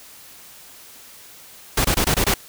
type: noise bursts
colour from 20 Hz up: pink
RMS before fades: -18 dBFS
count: 6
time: 1.77-2.341 s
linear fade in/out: 5 ms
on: 76 ms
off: 23 ms
effects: white hiss -44 dBFS RMS until 2.48 s